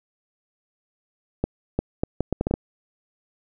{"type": "accelerating click train", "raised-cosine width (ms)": 2, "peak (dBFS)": -8, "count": 9, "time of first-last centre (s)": [1.44, 2.539], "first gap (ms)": 350, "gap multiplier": 0.7, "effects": []}